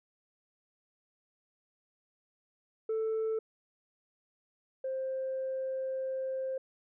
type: tone pair in turn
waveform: sine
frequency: 441.9 / 526.5 Hz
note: A4 / C5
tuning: +7 / +11 cents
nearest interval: minor third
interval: 304 cents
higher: second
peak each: -27 / -31 dBFS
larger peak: first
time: 2.89-3.39 / 4.84-6.58 s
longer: second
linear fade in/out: 5 ms
effects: tanh soft clip ceiling -28 dBFS